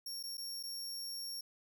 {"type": "tone with dropouts", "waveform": "sawtooth", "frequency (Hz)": 5520, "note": "F8", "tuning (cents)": -21, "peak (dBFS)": -38, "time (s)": [0.06, 1.41], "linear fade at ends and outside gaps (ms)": 5, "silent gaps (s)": [[0.229, 0.236], [0.372, 0.379], [0.629, 0.635]], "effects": []}